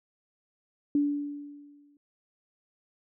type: tone with exponential decay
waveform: sine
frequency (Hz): 289.1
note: D4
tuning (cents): -27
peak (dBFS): -20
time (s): 0.95-1.97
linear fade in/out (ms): 2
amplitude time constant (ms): 220
effects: none